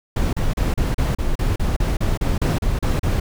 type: noise bursts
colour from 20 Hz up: brown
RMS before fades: -19 dBFS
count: 15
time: 0.16-3.2 s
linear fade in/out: 5 ms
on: 170 ms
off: 35 ms
effects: none